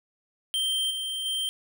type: tone with level steps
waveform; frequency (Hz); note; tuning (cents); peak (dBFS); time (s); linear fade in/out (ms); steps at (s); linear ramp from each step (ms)
square; 3142; G7; +3; -25 / -30 / -27; 0.54-1.49; 0; 0.9 / 1.25; 10
effects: none